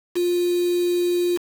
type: tone with quantisation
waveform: sine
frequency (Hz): 351.9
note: F4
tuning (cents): +13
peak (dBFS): -18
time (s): 0.15-1.38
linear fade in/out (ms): 20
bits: 5
effects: none